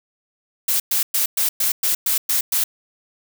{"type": "noise bursts", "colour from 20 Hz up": "blue", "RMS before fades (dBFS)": -19, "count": 9, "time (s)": [0.68, 2.64], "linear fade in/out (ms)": 5, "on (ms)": 120, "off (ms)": 110, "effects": []}